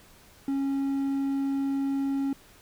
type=tone; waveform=triangle; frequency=274.6 Hz; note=C#4; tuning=16 cents flat; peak=-23 dBFS; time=0.48-2.33 s; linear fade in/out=2 ms; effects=pink hiss -55 dBFS RMS until 2.61 s